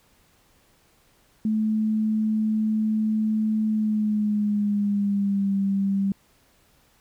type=tone with pitch glide; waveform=sine; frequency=216.8 to 196.52 Hz; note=A3 to G3; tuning=-25 to +5 cents; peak=-20 dBFS; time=1.45-6.12 s; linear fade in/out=2 ms; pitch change=-170 cents; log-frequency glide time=3.67-5.55 s; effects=pink hiss -61 dBFS RMS until 7 s